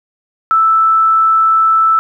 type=tone; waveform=sine; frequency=1318.5 Hz; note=E6; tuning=in tune; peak=-7 dBFS; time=0.51-1.99 s; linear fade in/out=0 ms; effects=8-bit